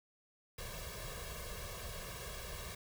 pink noise with comb filter, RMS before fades -45 dBFS, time 0.58-2.75 s, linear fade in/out 5 ms, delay 1.8 ms, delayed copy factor +1, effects none

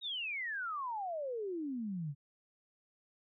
sine exponential sweep, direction down, 3836 to 135.5 Hz, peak -36 dBFS, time 0.01-2.15 s, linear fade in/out 50 ms, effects none

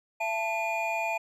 triangle tone cluster, 673 / 881 / 2430 Hz, E5 / A5 / D#7, +36 / +2 / -42 cents, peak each -30 dBFS, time 0.2-1.18 s, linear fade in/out 10 ms, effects none

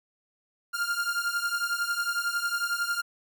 45% pulse beating tone pair, 1396.9 / 1407.9 Hz, F6 / F6, 0 / +14 cents, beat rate 11 Hz, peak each -30 dBFS, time 0.73-3.02 s, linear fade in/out 20 ms, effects none

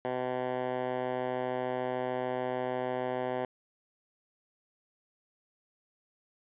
10% pulse tone with band-pass filter, 126.6 Hz, B2, 43 cents sharp, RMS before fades -33 dBFS, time 0.05-3.45 s, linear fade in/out 0 ms, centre 700 Hz, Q 0.85, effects resampled to 8000 Hz

